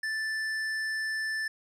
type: tone with hard clipping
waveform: sine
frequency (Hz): 1760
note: A6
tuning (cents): 0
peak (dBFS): -31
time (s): 0.03-1.48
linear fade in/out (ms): 5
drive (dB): 9
effects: none